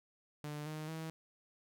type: tone with pitch steps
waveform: sawtooth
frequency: 148.9 / 154.6 / 160.51 Hz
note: D3 / D#3 / E3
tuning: +24 / -11 / -46 cents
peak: -37 dBFS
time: 0.44-1.1 s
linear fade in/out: 0 ms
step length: 220 ms
effects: none